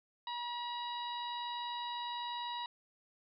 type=harmonic tone; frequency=961 Hz; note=B5; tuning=48 cents flat; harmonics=1 / 2 / 3 / 4 / 5; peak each=-39 / -50 / -50 / -44 / -58 dBFS; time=0.27-2.66 s; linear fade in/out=2 ms; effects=none